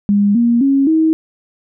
sine tone with pitch steps, 203.1 / 236 / 274.3 / 318.7 Hz, G#3 / A#3 / C#4 / D#4, -38 / +22 / -18 / +42 cents, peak -9 dBFS, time 0.09-1.13 s, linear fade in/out 0 ms, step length 260 ms, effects none

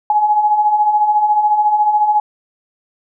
sine beating tone pair, 830.6 / 844.6 Hz, G#5 / G#5, 0 / +29 cents, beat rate 14 Hz, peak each -19 / -11 dBFS, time 0.1-2.2 s, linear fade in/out 2 ms, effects none

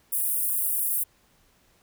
pink high-pass noise, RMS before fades -26 dBFS, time 0.12-1.04 s, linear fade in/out 10 ms, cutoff 9600 Hz, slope 48 dB/octave, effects pink hiss -63 dBFS RMS until 1.82 s

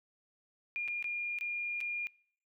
sine tone with dropouts, 2415 Hz, D7, 48 cents sharp, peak -33 dBFS, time 0.76-2.07 s, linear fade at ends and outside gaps 0 ms, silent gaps 0.878-0.883 / 1.026-1.043 / 1.387-1.41 / 1.805-1.811 s, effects noise-tail reverb RT60 0.6 s tail -25 dB re dry

